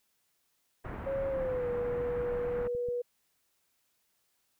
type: low-pass noise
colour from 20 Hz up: pink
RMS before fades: -41 dBFS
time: 0.84-2.68 s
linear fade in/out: 10 ms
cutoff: 1800 Hz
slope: 24 dB/octave
type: tone with pitch glide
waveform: sine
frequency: 545 to 485.5 Hz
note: C#5 to B4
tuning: -29 to -30 cents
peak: -30 dBFS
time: 1.06-3.02 s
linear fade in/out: 10 ms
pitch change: -201 cents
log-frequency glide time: 1.28-1.68 s
type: click train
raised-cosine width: 5 ms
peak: -34 dBFS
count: 12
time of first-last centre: 1.38-2.887 s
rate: 7.3 Hz
effects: white hiss -75 dBFS RMS until 4.59 s